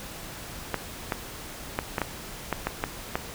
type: clicks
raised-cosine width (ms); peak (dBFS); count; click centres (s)
0.5; -10; 9; 0.743 / 1.122 / 1.789 / 1.982 / 2.017 / 2.527 / 2.67 / 2.839 / 3.155
effects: pink hiss -40 dBFS RMS until 3.34 s